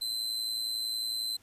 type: tone with amplitude modulation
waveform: 40% pulse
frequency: 4061 Hz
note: B7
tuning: 48 cents sharp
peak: -27 dBFS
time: 0.01-1.37 s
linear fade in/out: 10 ms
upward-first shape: sine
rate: 111 Hz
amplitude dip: 60%
effects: pink hiss -63 dBFS RMS until 1.42 s + resampled to 32000 Hz